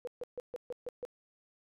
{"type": "tone bursts", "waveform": "sine", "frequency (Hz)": 491.4, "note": "B4", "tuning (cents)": -9, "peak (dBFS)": -36, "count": 7, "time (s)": [0.05, 1.051], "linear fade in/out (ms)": 0, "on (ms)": 23, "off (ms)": 140, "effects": []}